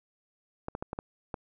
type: clicks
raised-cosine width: 1 ms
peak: -20 dBFS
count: 6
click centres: 0.684 / 0.751 / 0.825 / 0.931 / 0.989 / 1.342 s
effects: none